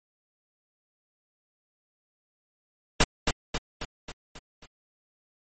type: noise with echo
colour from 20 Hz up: pink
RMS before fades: -18 dBFS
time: 3-3.04 s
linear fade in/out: 5 ms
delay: 270 ms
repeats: 6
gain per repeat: -5 dB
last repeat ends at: 4.66 s
effects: low-pass 9000 Hz 12 dB/octave + MP3 32 kbps